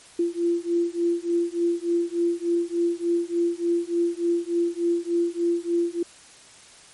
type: beating tone pair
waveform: sine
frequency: 341 / 344.4 Hz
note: F4 / F4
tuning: -41 / -24 cents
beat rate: 3.4 Hz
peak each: -24 dBFS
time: 0.19-6.03 s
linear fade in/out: 5 ms
effects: white hiss -49 dBFS RMS until 6.93 s + MP3 48 kbps